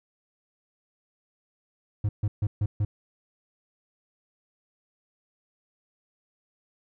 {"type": "tone bursts", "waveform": "triangle", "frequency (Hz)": 103.83, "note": "G#2", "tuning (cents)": 0, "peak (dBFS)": -20, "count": 5, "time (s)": [2.04, 2.85], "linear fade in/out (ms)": 5, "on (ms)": 50, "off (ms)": 140, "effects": []}